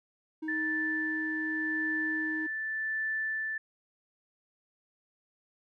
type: tone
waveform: triangle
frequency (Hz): 314.4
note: D#4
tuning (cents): +18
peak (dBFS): -32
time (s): 0.42-2.47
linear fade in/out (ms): 10
type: tone with tremolo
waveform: sine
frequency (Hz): 1760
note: A6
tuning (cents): 0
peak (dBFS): -29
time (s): 0.48-3.58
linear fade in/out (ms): 5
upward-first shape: sine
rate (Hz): 0.86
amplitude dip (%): 30
effects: none